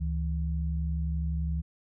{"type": "tone pair together", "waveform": "sine", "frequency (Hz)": [71.58, 163.4], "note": ["D2", "E3"], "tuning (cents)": [-44, -15], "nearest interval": "octave + major second", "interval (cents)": 1429, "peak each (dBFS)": [-28, -33], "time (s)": [0, 1.62], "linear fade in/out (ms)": 20, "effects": []}